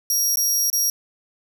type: tone with dropouts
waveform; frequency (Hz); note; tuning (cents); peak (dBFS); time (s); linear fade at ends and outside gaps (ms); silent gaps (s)
25% pulse; 5650; F8; +19; -13; 0.1-0.9; 2; 0.358-0.371 / 0.701-0.729
effects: none